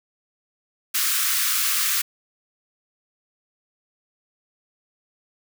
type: high-pass noise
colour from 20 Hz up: white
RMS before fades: -22 dBFS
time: 0.94-2.02 s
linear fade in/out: 10 ms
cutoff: 1100 Hz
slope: 96 dB/octave
effects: none